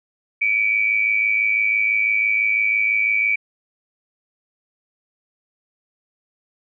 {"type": "tone pair together", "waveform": "sine", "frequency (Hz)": [2287, 2393], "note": ["D7", "D7"], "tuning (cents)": [-47, 32], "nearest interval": "minor second", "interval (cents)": 79, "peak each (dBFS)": [-17, -22], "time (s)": [0.41, 3.36], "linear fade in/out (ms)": 10, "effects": []}